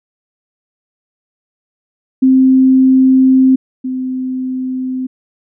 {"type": "tone pair in turn", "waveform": "sine", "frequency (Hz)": [261.6, 257.8], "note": ["C4", "C4"], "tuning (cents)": [0, -26], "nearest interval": "unison", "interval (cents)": 26, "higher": "first", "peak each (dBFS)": [-5, -16], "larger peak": "first", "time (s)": [[2.22, 3.56], [3.84, 5.07]], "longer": "first", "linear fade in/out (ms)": 10, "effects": []}